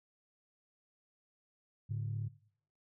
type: tone pair together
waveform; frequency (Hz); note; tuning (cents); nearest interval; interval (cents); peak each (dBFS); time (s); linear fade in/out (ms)
sine; 107.6 / 144.04; A2 / D3; -38 / -33; perfect fourth; 505; -35 / -39; 1.89-2.29; 20
effects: noise-tail reverb RT60 0.6 s tail -19 dB re dry + tanh soft clip ceiling -28 dBFS